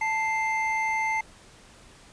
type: tone pair together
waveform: triangle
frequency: 880.9 / 2093 Hz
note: A5 / C7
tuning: +2 / 0 cents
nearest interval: octave + minor third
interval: 1498 cents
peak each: -25 dBFS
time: 0.01-1.21 s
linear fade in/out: 5 ms
effects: pink hiss -52 dBFS RMS until 2.12 s + resampled to 22050 Hz